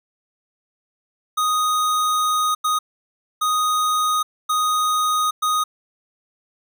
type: tone bursts at uneven times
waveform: square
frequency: 1244.5 Hz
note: D#6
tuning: in tune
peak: -18 dBFS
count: 5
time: 1.37-2.55 / 2.64-2.79 / 3.41-4.23 / 4.49-5.31 / 5.42-5.64 s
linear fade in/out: 10 ms
effects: none